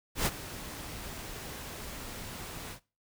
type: noise with ADSR envelope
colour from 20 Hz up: pink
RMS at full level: -27 dBFS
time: 0.15-2.8 s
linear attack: 110 ms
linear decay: 38 ms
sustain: -15 dB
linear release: 86 ms
effects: noise-tail reverb RT60 0.3 s tail -20 dB re dry